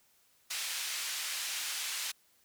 pink band-pass noise, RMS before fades -37 dBFS, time 0.5-2.12 s, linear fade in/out 10 ms, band 2300 to 11000 Hz, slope 12 dB/octave, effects white hiss -68 dBFS RMS until 2.44 s

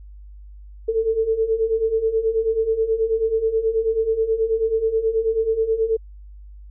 sine beating tone pair, 440 / 449.3 Hz, A4 / A4, 0 / +36 cents, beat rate 9.3 Hz, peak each -23 / -19 dBFS, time 0.88-5.97 s, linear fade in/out 10 ms, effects added 50 Hz sine -38 dBFS peak until 6.7 s

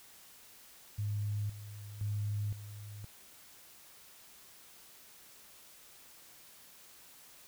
sine tone with tremolo, 103.83 Hz, G#2, in tune, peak -32 dBFS, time 0.98-3.05 s, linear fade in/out 10 ms, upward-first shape square, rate 0.97 Hz, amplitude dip 75%, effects white hiss -57 dBFS RMS until 7.47 s

